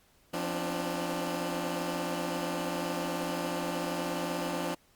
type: tone cluster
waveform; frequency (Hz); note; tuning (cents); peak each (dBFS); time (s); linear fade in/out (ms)
15% pulse; 173.8 / 256.2 / 269 / 296.6; F3 / C4 / C4 / D4; -8 / -36 / +48 / +17; -29 / -35 / -33 / -29; 0.33-4.75; 10
effects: pink hiss -65 dBFS RMS until 4.95 s + Opus 48 kbps